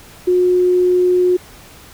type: tone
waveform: sine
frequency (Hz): 361.3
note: F#4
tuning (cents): -41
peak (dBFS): -10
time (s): 0.27-1.37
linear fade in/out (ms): 10
effects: pink hiss -41 dBFS RMS until 1.93 s